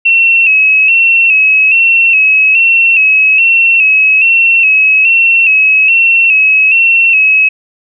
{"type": "tone with vibrato", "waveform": "sine", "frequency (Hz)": 2637, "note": "E7", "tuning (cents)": 0, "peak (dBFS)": -4, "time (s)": [0.05, 7.49], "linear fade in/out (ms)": 10, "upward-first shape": "square", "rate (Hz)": 1.2, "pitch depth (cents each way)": 48, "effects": []}